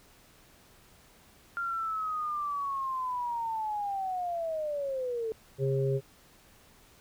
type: linear sweep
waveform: sine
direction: down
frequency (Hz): 1396.9 to 435.9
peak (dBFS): -30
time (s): 1.57-5.32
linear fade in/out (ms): 0
type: harmonic tone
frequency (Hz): 134.9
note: C#3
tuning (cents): -47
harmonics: 1 / 3 / 4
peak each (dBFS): -28 / -29 / -36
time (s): 5.58-6.01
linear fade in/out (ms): 50
effects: pink hiss -59 dBFS RMS until 7 s